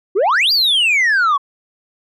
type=exponential two-way sweep; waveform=sine; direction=up then down; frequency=345.7 to 4861 to 1084 Hz; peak=-8 dBFS; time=0.15-1.38 s; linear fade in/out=20 ms; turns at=0.52 s; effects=tanh soft clip ceiling -10 dBFS + MP3 64 kbps